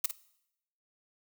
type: noise with echo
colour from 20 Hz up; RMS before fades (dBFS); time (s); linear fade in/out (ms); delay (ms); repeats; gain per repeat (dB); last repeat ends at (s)
blue; -27; 0.04-0.06; 5; 53; 1; -9; 0.113
effects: noise-tail reverb RT60 0.8 s tail -19 dB re dry